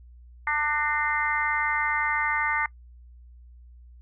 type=harmonic tone with a mistuned harmonic; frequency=297.9 Hz; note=D4; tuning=25 cents sharp; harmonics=3 / 4 / 5 / 6 / 7; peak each=-29 / -30 / -31 / -29 / -28 dBFS; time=0.47-2.66 s; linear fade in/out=2 ms; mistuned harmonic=6; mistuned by=+37 cents; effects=noise-tail reverb RT60 0.1 s tail -23 dB re dry + added 60 Hz sine -46 dBFS peak until 4.01 s